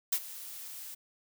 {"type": "noise with ADSR envelope", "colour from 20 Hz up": "blue", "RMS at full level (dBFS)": -27, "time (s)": [0.12, 0.95], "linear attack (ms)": 8, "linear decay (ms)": 61, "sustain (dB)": -17, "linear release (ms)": 12, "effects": []}